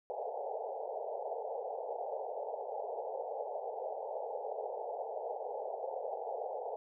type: band-pass noise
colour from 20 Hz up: pink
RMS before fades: -40 dBFS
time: 0.1-6.76 s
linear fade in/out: 0 ms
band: 430 to 860 Hz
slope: 96 dB/octave
effects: none